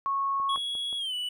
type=tone; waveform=sine; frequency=1100 Hz; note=C#6; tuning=14 cents flat; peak=-25 dBFS; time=0.06-0.56 s; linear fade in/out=0 ms
type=click train; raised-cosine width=1 ms; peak=-34 dBFS; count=4; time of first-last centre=0.4-0.928 s; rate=5.68 Hz
type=tone with pitch glide; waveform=triangle; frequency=3342 to 2960 Hz; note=G#7 to F#7; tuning=+10 to 0 cents; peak=-28 dBFS; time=0.49-1.29 s; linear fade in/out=5 ms; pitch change=-210 cents; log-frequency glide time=0.98-1.14 s
effects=none